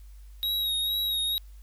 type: tone with vibrato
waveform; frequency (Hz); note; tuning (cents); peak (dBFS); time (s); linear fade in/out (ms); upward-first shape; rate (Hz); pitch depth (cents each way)
square; 3802; A#7; +33; -26; 0.43-1.38; 0; sine; 2.2; 32
effects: added 50 Hz sine -44 dBFS peak until 1.62 s + white hiss -64 dBFS RMS until 1.62 s

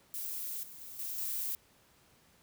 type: noise with level steps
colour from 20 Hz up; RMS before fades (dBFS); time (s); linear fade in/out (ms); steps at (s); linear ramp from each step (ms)
violet; -39 / -50 / -47 / -39 / -36; 0.14-1.55; 0; 0.63 / 0.81 / 0.99 / 1.18; 2
effects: pink hiss -65 dBFS RMS until 2.42 s + high-pass 60 Hz 12 dB/octave

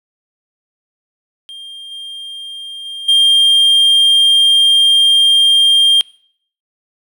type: tone with level steps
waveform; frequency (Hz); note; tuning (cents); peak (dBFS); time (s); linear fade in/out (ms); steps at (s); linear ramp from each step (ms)
triangle; 3200; G7; +35; -27 / -24 / -22 / -5; 1.49-6.01; 0; 1.91 / 2.85 / 3.08; 10
effects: noise-tail reverb RT60 0.6 s tail -23 dB re dry

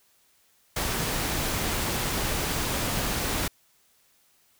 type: noise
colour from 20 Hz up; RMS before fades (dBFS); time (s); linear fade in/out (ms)
pink; -28; 0.76-3.48; 5
effects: white hiss -64 dBFS RMS until 4.59 s

